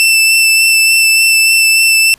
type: tone with vibrato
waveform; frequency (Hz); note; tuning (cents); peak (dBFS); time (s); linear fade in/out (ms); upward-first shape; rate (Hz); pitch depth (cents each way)
sawtooth; 2660; E7; +15; -3; 0-2.14; 0; sine; 3.4; 11
effects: pink hiss -46 dBFS RMS until 2.18 s + resampled to 32000 Hz